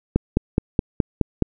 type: click train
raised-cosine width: 3 ms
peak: -3 dBFS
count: 7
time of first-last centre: 0.16-1.423 s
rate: 4.75 Hz
effects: none

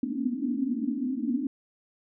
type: band-pass noise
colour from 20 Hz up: white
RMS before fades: -29 dBFS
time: 0.03-1.47 s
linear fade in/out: 2 ms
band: 230 to 290 Hz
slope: 96 dB/octave
effects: none

